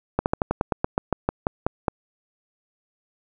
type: slowing click train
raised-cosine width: 1 ms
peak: -6 dBFS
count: 14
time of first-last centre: 0.19-1.882 s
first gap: 69 ms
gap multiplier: 1.1
effects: none